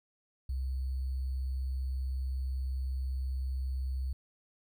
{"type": "tone with sample-and-hold", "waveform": "sine", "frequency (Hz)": 65.41, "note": "C2", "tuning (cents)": 0, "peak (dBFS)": -31, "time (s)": [0.49, 4.13], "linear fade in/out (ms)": 5, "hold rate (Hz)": 4410, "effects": []}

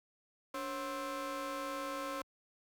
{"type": "ring-modulated tone", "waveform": "25% pulse", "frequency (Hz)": 257.2, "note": "C4", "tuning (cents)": -30, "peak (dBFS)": -31, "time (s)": [0.54, 2.22], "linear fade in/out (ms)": 5, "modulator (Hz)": 801, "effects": ["high-pass 60 Hz 12 dB/octave"]}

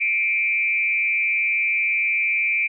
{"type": "tone with frequency modulation", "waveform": "sine", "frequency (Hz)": 2349, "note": "D7", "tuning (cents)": 0, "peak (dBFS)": -18, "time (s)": [0, 2.68], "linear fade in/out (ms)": 20, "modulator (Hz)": 185, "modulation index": 0.66, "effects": []}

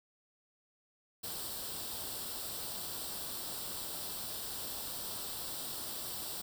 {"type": "noise with comb filter", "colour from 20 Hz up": "white", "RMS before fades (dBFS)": -41, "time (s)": [1.23, 6.42], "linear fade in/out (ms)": 10, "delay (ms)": 0.23, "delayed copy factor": 0.65, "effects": []}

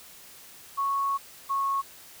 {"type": "tone pair in turn", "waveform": "sine", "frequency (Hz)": [1106, 1099], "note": ["C#6", "C#6"], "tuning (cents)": [-4, -15], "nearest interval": "unison", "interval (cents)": 11, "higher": "first", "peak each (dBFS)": [-24, -24], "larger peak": "neither", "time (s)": [[0.77, 1.18], [1.49, 1.82]], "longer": "first", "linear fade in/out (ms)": 20, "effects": ["white hiss -49 dBFS RMS until 2.2 s"]}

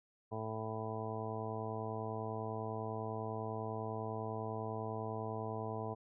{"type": "harmonic tone", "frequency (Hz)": 110, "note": "A2", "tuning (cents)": 0, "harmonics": [1, 2, 3, 4, 5, 6, 7, 8, 9], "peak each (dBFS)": [-43, -47, -50, -44, -52, -46, -47, -53, -47], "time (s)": [0.31, 5.95], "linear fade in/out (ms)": 20, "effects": []}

